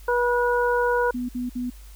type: harmonic tone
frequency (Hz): 485.3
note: B4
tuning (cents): -30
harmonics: 1 / 2 / 3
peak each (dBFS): -21 / -24 / -26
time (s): 0.08-1.11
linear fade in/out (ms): 5
type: tone bursts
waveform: sine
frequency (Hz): 246.9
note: B3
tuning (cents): 0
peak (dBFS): -25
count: 3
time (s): 1.14-1.702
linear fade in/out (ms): 10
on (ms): 150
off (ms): 56
effects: added 50 Hz sine -41 dBFS peak until 1.95 s + white hiss -53 dBFS RMS until 1.95 s